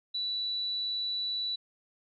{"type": "tone", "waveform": "sine", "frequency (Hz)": 3951, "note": "B7", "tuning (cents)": 0, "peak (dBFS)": -30, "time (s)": [0.14, 1.56], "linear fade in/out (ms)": 10, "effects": []}